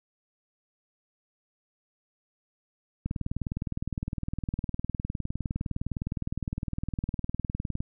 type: click train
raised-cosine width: 5 ms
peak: -18 dBFS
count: 94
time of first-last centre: 3.06-7.805 s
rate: 19.6 Hz
effects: none